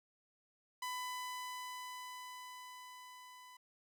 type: tone with level ramp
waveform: sawtooth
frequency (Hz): 1000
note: B5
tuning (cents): +21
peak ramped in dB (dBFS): -35 to -51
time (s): 0.82-3.57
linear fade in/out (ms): 5
effects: none